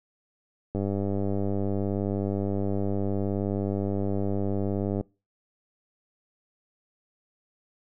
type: click train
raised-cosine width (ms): 2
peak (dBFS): -16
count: 424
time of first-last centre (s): 0.75-5.01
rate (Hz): 99.3
effects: noise-tail reverb RT60 0.3 s tail -24 dB re dry